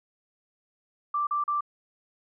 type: tone bursts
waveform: sine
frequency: 1174.7 Hz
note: D6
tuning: in tune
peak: -24 dBFS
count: 3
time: 1.14-1.608 s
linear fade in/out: 5 ms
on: 130 ms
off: 39 ms
effects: none